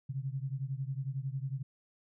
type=beating tone pair; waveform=sine; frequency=130.81 / 141.81 Hz; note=C3 / C#3; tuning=0 / +40 cents; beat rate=11 Hz; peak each=-36 / -38 dBFS; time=0.09-1.63 s; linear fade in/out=10 ms; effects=none